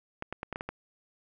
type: clicks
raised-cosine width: 0.5 ms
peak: -20 dBFS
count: 7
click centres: 0.224 / 0.326 / 0.431 / 0.527 / 0.559 / 0.609 / 0.69 s
effects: none